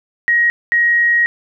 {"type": "tone pair in turn", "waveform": "sine", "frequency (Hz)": [1889, 1889], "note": ["A#6", "A#6"], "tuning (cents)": [22, 22], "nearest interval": "unison", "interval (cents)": 0, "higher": "neither", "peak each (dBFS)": -10, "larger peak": "neither", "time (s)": [[0.28, 0.5], [0.72, 1.26]], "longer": "second", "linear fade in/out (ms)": 0, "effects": []}